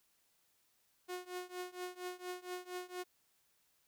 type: tone with tremolo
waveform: sawtooth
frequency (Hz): 361.7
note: F#4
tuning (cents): -39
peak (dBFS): -35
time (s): 1.08-3.04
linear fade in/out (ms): 20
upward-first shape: triangle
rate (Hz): 4.3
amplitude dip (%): 95
effects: white hiss -75 dBFS RMS until 3.87 s